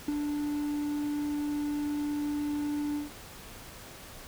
triangle tone with ADSR envelope, 293.7 Hz, D4, in tune, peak -22 dBFS, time 0.08-3.11 s, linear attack 5 ms, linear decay 19 ms, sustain -5 dB, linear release 150 ms, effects pink hiss -47 dBFS RMS until 4.27 s

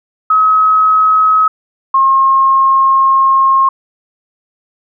sine tone pair in turn, 1277 / 1073.8 Hz, D#6 / C6, +45 / +45 cents, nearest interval minor third, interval 300 cents, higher first, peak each -6 dBFS, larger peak neither, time 0.3-1.48 / 1.94-3.69 s, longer second, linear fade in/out 5 ms, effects none

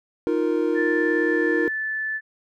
triangle chord, Eb suspended second, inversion none, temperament just, 311.1 / 350 / 466.7 Hz, Eb4 / F4 / Bb4, 0 / +4 / +2 cents, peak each -22 dBFS, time 0.27-1.68 s, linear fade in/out 0 ms
sine tone with pitch glide, 1760 to 1747.8 Hz, A6 to A6, 0 to -12 cents, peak -24 dBFS, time 0.74-2.21 s, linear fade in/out 50 ms, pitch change -12 cents, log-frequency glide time 1.14-1.87 s
effects none

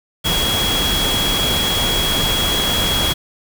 sine tone in noise, 3322 Hz, G#7, in tune, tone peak -18 dBFS, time 0.24-3.14 s, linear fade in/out 20 ms, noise pink, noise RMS -20 dBFS, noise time 0.24-3.14 s, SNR -1 dB, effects none

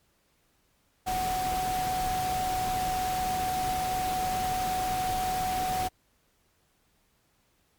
sine tone in noise, 743 Hz, F#5, 7 cents sharp, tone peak -27 dBFS, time 1.06-5.89 s, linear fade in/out 20 ms, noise pink, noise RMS -35 dBFS, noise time 1.06-5.89 s, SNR +5 dB, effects pink hiss -69 dBFS RMS until 7.78 s + MP3 96 kbps

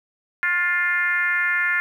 sine tone with frequency modulation, 1760 Hz, A6, in tune, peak -18 dBFS, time 0.43-1.8 s, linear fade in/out 0 ms, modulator 344 Hz, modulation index 1.2, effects 9-bit

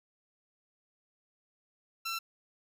15% pulse tone, 1346 Hz, E6, 36 cents sharp, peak -27 dBFS, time 2.05-2.19 s, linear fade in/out 10 ms, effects none

